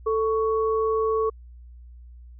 sine tone pair together, 441.7 / 1115 Hz, A4 / C#6, +7 / +10 cents, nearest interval octave + major third, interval 1603 cents, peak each -21 / -27 dBFS, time 0.06-1.3 s, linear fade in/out 10 ms, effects added 60 Hz sine -42 dBFS peak until 2.39 s

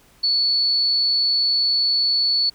sine tone, 4435 Hz, C#8, in tune, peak -16 dBFS, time 0.23-2.5 s, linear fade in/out 10 ms, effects pink hiss -54 dBFS RMS until 2.54 s

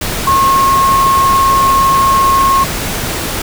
sine tone in noise, 1083 Hz, C#6, 41 cents flat, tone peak -7 dBFS, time 0.27-2.64 s, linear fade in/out 5 ms, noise pink, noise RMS -18 dBFS, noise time 0.01-3.42 s, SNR +8 dB, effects none

